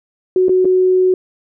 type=tone with dropouts; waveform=sine; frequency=370 Hz; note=F#4; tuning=in tune; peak=-9 dBFS; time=0.36-1.14 s; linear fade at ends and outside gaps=2 ms; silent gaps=0.484-0.493 / 0.647-0.653 s; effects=none